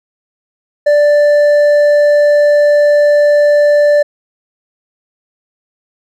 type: tone with hard clipping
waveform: triangle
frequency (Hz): 587.3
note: D5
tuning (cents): 0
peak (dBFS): -7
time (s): 0.86-4.03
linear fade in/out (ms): 10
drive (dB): 8
effects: none